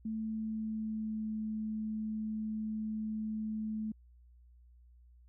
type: tone with pitch glide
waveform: sine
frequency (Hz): 220 to 216.8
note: A3 to A3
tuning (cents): 0 to -25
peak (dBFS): -34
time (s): 0.05-3.92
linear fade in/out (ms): 5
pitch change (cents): -25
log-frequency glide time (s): 0.16-1.34
effects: added 60 Hz sine -57 dBFS peak until 5.28 s